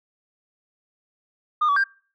sine tone with pitch steps, 1218 / 1141 / 1589 Hz, D#6 / C#6 / G6, -37 / +50 / +23 cents, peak -15 dBFS, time 1.61-1.841 s, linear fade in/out 10 ms, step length 77 ms, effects noise-tail reverb RT60 0.4 s tail -24 dB re dry + tanh soft clip ceiling -15 dBFS

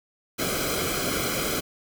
pink noise with comb filter, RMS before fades -27 dBFS, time 0.38-1.61 s, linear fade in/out 20 ms, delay 1.1 ms, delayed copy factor -0.8, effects none

